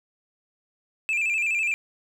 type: tone with vibrato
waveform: sine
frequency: 2497 Hz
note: D#7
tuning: 6 cents sharp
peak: -19 dBFS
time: 1.09-1.74 s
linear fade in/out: 0 ms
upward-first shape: square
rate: 12 Hz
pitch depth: 78 cents each way
effects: tanh soft clip ceiling -21 dBFS + 9-bit